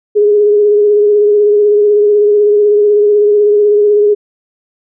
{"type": "tone with vibrato", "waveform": "sine", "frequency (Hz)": 415.3, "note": "G#4", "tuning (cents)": 0, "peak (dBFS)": -5, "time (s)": [0.15, 4.15], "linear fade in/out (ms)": 20, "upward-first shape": "triangle", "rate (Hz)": 16, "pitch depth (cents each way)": 33, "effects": []}